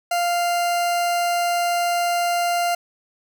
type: tone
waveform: 40% pulse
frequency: 697 Hz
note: F5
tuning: 4 cents flat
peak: -18 dBFS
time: 0.11-2.75 s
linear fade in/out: 5 ms
effects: 10-bit